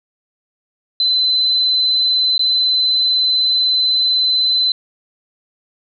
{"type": "tone with dropouts", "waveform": "sine", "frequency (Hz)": 4041, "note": "B7", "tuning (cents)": 39, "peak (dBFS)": -12, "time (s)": [1, 4.72], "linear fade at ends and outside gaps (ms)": 2, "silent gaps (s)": [2.38, 2.393], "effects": []}